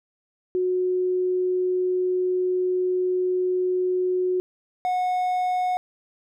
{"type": "tone pair in turn", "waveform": ["sine", "triangle"], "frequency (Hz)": [366, 730.4], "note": ["F#4", "F#5"], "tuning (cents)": [-19, -23], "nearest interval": "octave", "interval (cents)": 1196, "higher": "second", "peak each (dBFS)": [-20, -19], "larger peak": "second", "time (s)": [[0.55, 4.4], [4.85, 5.77]], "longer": "first", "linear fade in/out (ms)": 0, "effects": []}